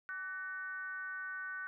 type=tone with frequency modulation; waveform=sine; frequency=1500 Hz; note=F#6; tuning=23 cents sharp; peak=-39 dBFS; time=0.09-1.67 s; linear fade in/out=0 ms; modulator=346 Hz; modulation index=0.62; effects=none